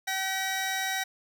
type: tone pair together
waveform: 20% pulse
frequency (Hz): 763.7 / 1915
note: G5 / A#6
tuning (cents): -45 / +46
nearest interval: octave + major third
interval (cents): 1591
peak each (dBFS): -26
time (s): 0.07-1.04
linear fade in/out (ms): 10
effects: none